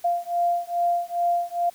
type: beating tone pair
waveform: sine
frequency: 694 / 696.4 Hz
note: F5 / F5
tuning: -11 / -5 cents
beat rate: 2.4 Hz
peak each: -24 dBFS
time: 0.04-1.7 s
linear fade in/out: 10 ms
effects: white hiss -52 dBFS RMS until 1.74 s